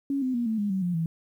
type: tone with pitch steps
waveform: sine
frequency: 277.2 / 257.1 / 238.5 / 221.3 / 205.3 / 190.43 / 176.65 / 163.87 Hz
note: C#4 / C4 / A#3 / A3 / G#3 / G3 / F3 / E3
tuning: 0 / -30 / +40 / +10 / -20 / -50 / +20 / -10 cents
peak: -24 dBFS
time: 0.1-1.06 s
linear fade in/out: 2 ms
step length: 120 ms
effects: 10-bit